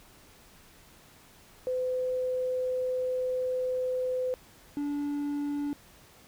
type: tone pair in turn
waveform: sine / triangle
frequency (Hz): 508 / 289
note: B4 / D4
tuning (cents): +49 / -28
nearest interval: minor seventh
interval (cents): 977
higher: first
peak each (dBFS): -27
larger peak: neither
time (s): 1.67-4.34 / 4.77-5.73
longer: first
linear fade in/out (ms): 0
effects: pink hiss -56 dBFS RMS until 6.27 s